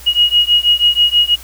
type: beating tone pair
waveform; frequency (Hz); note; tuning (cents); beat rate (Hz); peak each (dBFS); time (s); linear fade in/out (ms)
sine; 2887 / 2893.2; F#7 / F#7; -43 / -39; 6.2; -12; 0.06-1.36; 20
effects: added 60 Hz sine -36 dBFS peak until 1.43 s + white hiss -37 dBFS RMS until 1.43 s